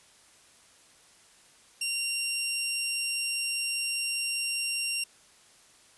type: tone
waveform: 15% pulse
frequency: 2765 Hz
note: F7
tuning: 18 cents flat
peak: -21 dBFS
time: 1.81-5.04 s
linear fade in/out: 5 ms
effects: white hiss -58 dBFS RMS until 5.97 s + resampled to 24000 Hz